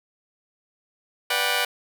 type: chord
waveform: 10% pulse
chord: G major seventh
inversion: first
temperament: just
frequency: 490 / 588 / 735 / 784 Hz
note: B4 / D5 / F#5 / G5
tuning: -14 / +2 / -12 / 0 cents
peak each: -20 dBFS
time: 1.3-1.65 s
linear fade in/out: 5 ms
effects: none